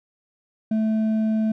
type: tone with hard clipping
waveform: sine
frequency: 218.8 Hz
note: A3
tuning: 9 cents flat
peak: -20 dBFS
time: 0.71-1.52 s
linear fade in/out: 5 ms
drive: 4 dB
effects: none